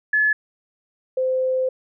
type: tone pair in turn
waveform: sine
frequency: 1715 / 517 Hz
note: A6 / C5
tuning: -45 / -21 cents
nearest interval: octave + major sixth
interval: 2076 cents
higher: first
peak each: -15 / -18 dBFS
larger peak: first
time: 0.13-0.33 / 1.17-1.69 s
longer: second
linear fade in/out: 5 ms
effects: none